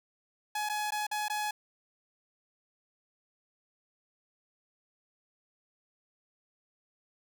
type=tone with dropouts; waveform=sawtooth; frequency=843 Hz; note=G#5; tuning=26 cents sharp; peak=-27 dBFS; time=0.55-1.51 s; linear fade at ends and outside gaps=5 ms; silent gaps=0.69-0.696 / 0.907-0.92 / 1.068-1.113 / 1.283-1.298 s; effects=none